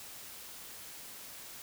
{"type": "silence", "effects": ["white hiss -48 dBFS RMS until 1.62 s"]}